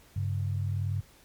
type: tone pair together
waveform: sine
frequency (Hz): 98.3 / 139.16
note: G2 / C#3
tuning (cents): +5 / +7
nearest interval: tritone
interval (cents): 602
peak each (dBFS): -28 / -34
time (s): 0.16-1.01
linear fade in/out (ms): 5
effects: pink hiss -58 dBFS RMS until 1.24 s + MP3 96 kbps